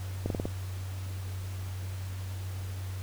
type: slowing click train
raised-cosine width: 2 ms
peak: -17 dBFS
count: 5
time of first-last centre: 0.26-0.455 s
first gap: 42 ms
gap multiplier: 1.1
effects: added 94 Hz sine -34 dBFS peak until 3.02 s + pink hiss -48 dBFS RMS until 3.02 s